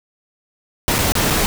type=noise with dropouts; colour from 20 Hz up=pink; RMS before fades=-17 dBFS; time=0.88-1.46 s; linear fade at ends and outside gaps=0 ms; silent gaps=0.983-0.988 / 1.121-1.153 / 1.302-1.306 s; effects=none